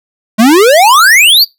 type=exponential sweep; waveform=square; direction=up; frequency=206.8 to 4851 Hz; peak=-3 dBFS; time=0.38-1.45 s; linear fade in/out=20 ms; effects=noise-tail reverb RT60 0.2 s tail -23 dB re dry